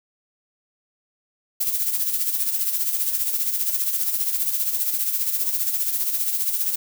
violet noise with tremolo, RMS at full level -21 dBFS, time 1.6-6.76 s, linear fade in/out 10 ms, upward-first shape sine, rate 15 Hz, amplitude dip 55%, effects none

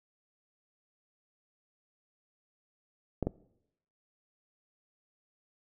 clicks, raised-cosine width 2 ms, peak -16 dBFS, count 2, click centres 3.227 / 3.27 s, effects noise-tail reverb RT60 0.8 s tail -21 dB re dry

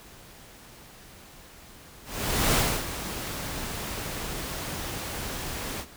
pink noise with ADSR envelope, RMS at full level -22 dBFS, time 2.04-5.86 s, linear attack 500 ms, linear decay 300 ms, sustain -12 dB, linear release 62 ms, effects pink hiss -49 dBFS RMS until 5.96 s

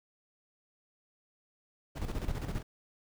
brown noise with tremolo, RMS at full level -33 dBFS, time 1.95-2.63 s, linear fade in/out 20 ms, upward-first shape square, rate 15 Hz, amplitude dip 60%, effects none

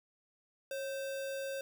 sine tone with sample-and-hold, 546 Hz, C#5, 26 cents flat, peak -36 dBFS, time 0.71-1.61 s, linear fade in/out 2 ms, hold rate 2100 Hz, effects none

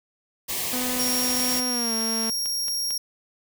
white band-stop noise, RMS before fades -28 dBFS, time 0.48-1.61 s, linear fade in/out 20 ms, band 1200 to 1700 Hz, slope 96 dB/octave
sawtooth tone with pitch glide, 250.7 to 224.6 Hz, B3 to A3, +26 to +36 cents, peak -24 dBFS, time 0.73-2.3 s, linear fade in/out 2 ms, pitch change -190 cents, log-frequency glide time 1.68-1.94 s
sawtooth tone, 5588 Hz, F8, in tune, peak -22 dBFS, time 0.99-2.98 s, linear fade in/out 5 ms
click train, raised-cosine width 0.2 ms, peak -21 dBFS, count 5, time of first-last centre 2.01-2.907 s, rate 4.46 Hz
effects none

